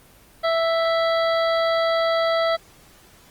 harmonic tone, 660 Hz, E5, 2 cents sharp, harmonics 1 / 2 / 3 / 5 / 6 / 7, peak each -19 / -25 / -29 / -33 / -35 / -36 dBFS, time 0.43-2.57 s, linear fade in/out 20 ms, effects pink hiss -51 dBFS RMS until 3.3 s + Opus 24 kbps

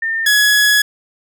sine / sawtooth tone pair in turn, 1810 / 1684.4 Hz, A6 / G#6, +48 / +24 cents, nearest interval minor second, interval 124 cents, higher first, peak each -16 / -6 dBFS, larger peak second, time 0.02-0.26 / 0.26-0.82 s, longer second, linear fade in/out 5 ms, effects none

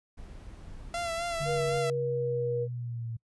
brown noise, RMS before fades -45 dBFS, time 0.17-1.79 s, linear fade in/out 10 ms
sawtooth tone with vibrato, 678 Hz, E5, 49 cents sharp, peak -27 dBFS, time 0.94-1.9 s, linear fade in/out 2 ms, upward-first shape sine, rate 3.9 Hz, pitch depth 42 cents each way
sine linear sweep, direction down, 146.6 to 113.7 Hz, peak -33 dBFS, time 1.4-3.17 s, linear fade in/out 10 ms
sine tone, 478.3 Hz, A#4, 44 cents sharp, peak -28 dBFS, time 1.45-2.68 s, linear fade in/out 50 ms
effects noise-tail reverb RT60 0.1 s tail -26 dB re dry + resampled to 24000 Hz

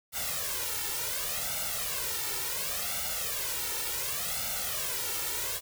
white noise with flanger, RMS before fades -33 dBFS, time 0.12-5.61 s, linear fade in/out 50 ms, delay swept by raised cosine 1.4 to 2.24 ms, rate 0.69 Hz, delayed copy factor +0.9, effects none

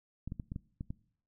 clicks, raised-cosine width 5 ms, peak -26 dBFS, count 7, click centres 0.276 / 0.321 / 0.398 / 0.519 / 0.561 / 0.809 / 0.905 s, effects noise-tail reverb RT60 0.6 s tail -22 dB re dry

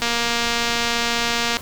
click train, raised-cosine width 0.2 ms, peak -4 dBFS, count 365, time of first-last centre 0.02-1.569 s, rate 235 Hz, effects pink hiss -36 dBFS RMS until 1.61 s

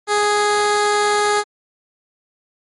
15% pulse tone, 415.3 Hz, G#4, in tune, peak -8 dBFS, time 0.07-1.44 s, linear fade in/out 50 ms, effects MP3 48 kbps

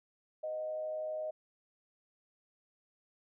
sine tone with frequency modulation, 622.3 Hz, D#5, in tune, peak -35 dBFS, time 0.43-1.31 s, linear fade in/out 10 ms, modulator 112 Hz, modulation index 0.33, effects none

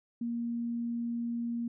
sine tone, 235.2 Hz, A#3, 16 cents sharp, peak -31 dBFS, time 0.21-1.68 s, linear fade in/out 5 ms, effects none

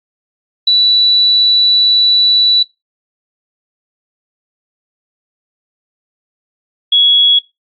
sine tone pair in turn, 3951 / 3349 Hz, B7 / G#7, 0 / +14 cents, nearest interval minor third, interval 286 cents, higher first, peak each -6 dBFS, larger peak neither, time 0.67-2.63 / 6.92-7.39 s, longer first, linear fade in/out 5 ms, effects noise-tail reverb RT60 0.2 s tail -19 dB re dry + AAC 48 kbps

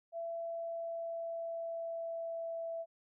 sine tone with pitch glide, 670 to 663.1 Hz, E5 to E5, +28 to +10 cents, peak -37 dBFS, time 0.12-2.86 s, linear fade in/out 50 ms, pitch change -18 cents, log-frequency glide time 0.36-2.71 s, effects none

